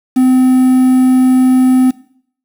triangle tone with quantisation, 256.7 Hz, C4, 33 cents flat, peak -4 dBFS, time 0.16-1.91 s, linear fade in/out 10 ms, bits 5, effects noise-tail reverb RT60 0.6 s tail -19 dB re dry

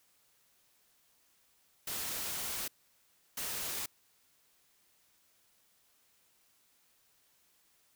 white noise bursts at uneven times, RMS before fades -38 dBFS, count 2, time 1.87-2.68 / 3.37-3.86 s, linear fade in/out 5 ms, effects white hiss -70 dBFS RMS until 7.95 s

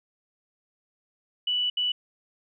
sine tone bursts at uneven times, 2961 Hz, F#7, 1 cent sharp, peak -23 dBFS, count 2, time 1.47-1.7 / 1.77-1.92 s, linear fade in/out 5 ms, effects none

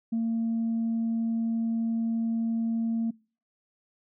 sine tone, 227.9 Hz, A#3, 39 cents flat, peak -23 dBFS, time 0.12-3.11 s, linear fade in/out 10 ms, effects noise-tail reverb RT60 0.4 s tail -26 dB re dry + tanh soft clip ceiling -22 dBFS

